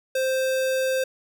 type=tone; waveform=square; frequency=523.3 Hz; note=C5; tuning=in tune; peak=-22 dBFS; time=0.15-1.04 s; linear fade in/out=5 ms; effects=none